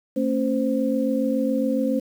sine tone cluster, 225.7 / 272.9 / 520 Hz, A3 / C#4 / C5, +44 / -27 / -11 cents, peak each -24 / -23 / -25 dBFS, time 0.16-2 s, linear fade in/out 10 ms, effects 8-bit

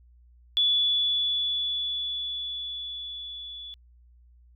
sine tone with level ramp, 3435 Hz, A7, 42 cents flat, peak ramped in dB -19 to -38 dBFS, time 0.57-3.74 s, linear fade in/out 0 ms, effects added 60 Hz sine -53 dBFS peak until 4.55 s

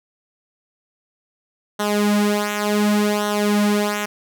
sawtooth tone with flanger, 207.7 Hz, G#3, in tune, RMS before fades -19 dBFS, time 1.79-4.06 s, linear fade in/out 10 ms, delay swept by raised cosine 0.41 to 4.61 ms, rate 0.68 Hz, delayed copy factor -0.75, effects none

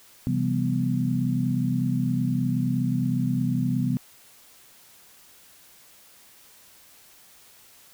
sine chord, C major seventh, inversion none, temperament equal with one note detuned, 130.81 / 167.69 / 196 / 246.9 Hz, C3 / E3 / G3 / B3, 0 / +30 / 0 / 0 cents, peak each -26 / -29 / -29 / -26 dBFS, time 0.27-3.97 s, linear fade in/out 0 ms, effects white hiss -53 dBFS RMS until 7.93 s

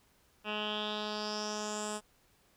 10% pulse tone with low-pass filter sweep, 211.3 Hz, G#3, 30 cents sharp, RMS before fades -37 dBFS, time 0.44-2.01 s, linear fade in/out 50 ms, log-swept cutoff 2600 to 8700 Hz, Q 5.6, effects pink hiss -68 dBFS RMS until 2.56 s

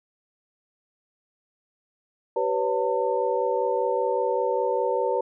sine tone cluster, 385.6 / 494.9 / 560 / 901 Hz, G4 / B4 / C#5 / A5, -28 / +4 / +18 / +41 cents, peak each -28 / -25 / -28 / -28 dBFS, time 2.36-5.21 s, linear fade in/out 5 ms, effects none

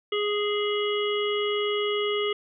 harmonic tone, 415.3 Hz, G#4, in tune, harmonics 1 / 3 / 5 / 7 / 8, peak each -25 / -33 / -34 / -32 / -36 dBFS, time 0.12-2.33 s, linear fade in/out 5 ms, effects none

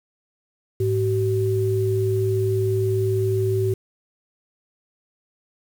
sine tone pair together, 106.8 / 380.6 Hz, G#2 / F#4, +49 / +49 cents, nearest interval octave + minor seventh, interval 2200 cents, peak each -21 dBFS, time 0.8-3.74 s, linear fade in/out 5 ms, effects 7-bit

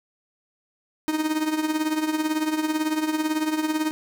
45% pulse tone with tremolo, 310.6 Hz, D#4, 3 cents flat, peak -19 dBFS, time 1.08-3.91 s, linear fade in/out 0 ms, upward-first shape triangle, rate 18 Hz, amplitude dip 75%, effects none

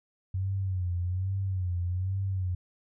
sine tone with vibrato, 92.5 Hz, F#2, in tune, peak -27 dBFS, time 0.34-2.55 s, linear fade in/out 5 ms, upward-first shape sine, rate 1.2 Hz, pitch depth 88 cents each way, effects none

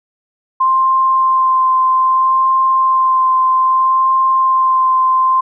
sine tone with vibrato, 1046.5 Hz, C6, in tune, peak -9 dBFS, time 0.6-5.41 s, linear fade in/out 10 ms, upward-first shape sine, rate 0.62 Hz, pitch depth 11 cents each way, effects none

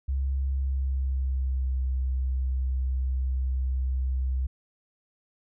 sine tone with pitch glide, 67.3 to 64.71 Hz, C2 to C2, +49 to -19 cents, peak -24 dBFS, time 0.08-4.47 s, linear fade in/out 10 ms, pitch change -68 cents, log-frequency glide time 0.55-1.76 s, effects none

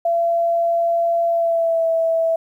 sine tone with pitch glide, 678 to 656.8 Hz, E5 to E5, +49 to -6 cents, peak -15 dBFS, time 0.05-2.36 s, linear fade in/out 5 ms, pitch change -55 cents, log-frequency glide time 1.27-1.87 s, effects 9-bit

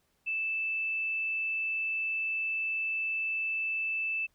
sine tone, 2637 Hz, E7, in tune, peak -29 dBFS, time 0.26-4.27 s, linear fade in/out 20 ms, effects pink hiss -73 dBFS RMS until 4.34 s

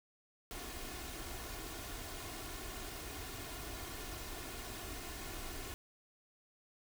pink noise with comb filter, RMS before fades -45 dBFS, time 0.51-5.74 s, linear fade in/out 0 ms, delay 2.8 ms, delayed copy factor +0.55, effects none

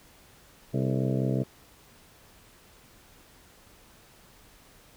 harmonic tone with a mistuned harmonic, 65.41 Hz, C2, in tune, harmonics 2 / 3 / 4 / 5 / 6 / 7 / 8 / 9 / 10, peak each -27 / -31 / -33 / -35 / -37 / -38 / -39 / -40 / -41 dBFS, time 0.73-1.44 s, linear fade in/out 20 ms, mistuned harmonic 6, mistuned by +97 cents, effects pink hiss -56 dBFS RMS until 4.96 s

